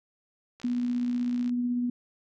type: click train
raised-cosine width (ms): 0.2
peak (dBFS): -31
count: 55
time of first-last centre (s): 0.6-1.494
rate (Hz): 60.4
type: tone with tremolo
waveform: sine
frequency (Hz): 244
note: B3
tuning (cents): -21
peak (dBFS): -24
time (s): 0.64-1.9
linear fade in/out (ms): 5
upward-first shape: triangle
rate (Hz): 16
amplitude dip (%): 25
effects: none